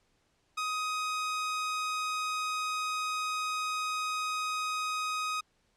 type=tone; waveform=sawtooth; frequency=1255 Hz; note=D#6; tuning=15 cents sharp; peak=-27 dBFS; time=0.57-5.41 s; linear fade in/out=10 ms; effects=pink hiss -72 dBFS RMS until 5.76 s + low-pass 8000 Hz 12 dB/octave